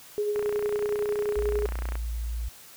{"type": "tone with tremolo", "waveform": "sine", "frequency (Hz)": 416.4, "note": "G#4", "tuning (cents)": 5, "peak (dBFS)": -23, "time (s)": [0.18, 1.66], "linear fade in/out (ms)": 0, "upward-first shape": "sine", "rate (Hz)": 11, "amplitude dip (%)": 35}
{"type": "click train", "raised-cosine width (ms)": 0.5, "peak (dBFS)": -21, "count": 49, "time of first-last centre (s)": [0.36, 1.955], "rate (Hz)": 30.1}
{"type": "tone", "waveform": "sine", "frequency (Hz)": 57.3, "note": "A#1", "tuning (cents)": -29, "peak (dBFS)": -28, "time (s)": [1.36, 2.49], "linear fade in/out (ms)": 10}
{"effects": ["white hiss -49 dBFS RMS until 2.76 s"]}